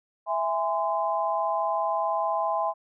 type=chord; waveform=sine; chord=E augmented; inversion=none; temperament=just; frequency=659.3 / 824.1 / 1030.1 Hz; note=E5 / G#5 / B#5; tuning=0 / -14 / -27 cents; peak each=-28 dBFS; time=0.26-2.74 s; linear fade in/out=50 ms; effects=none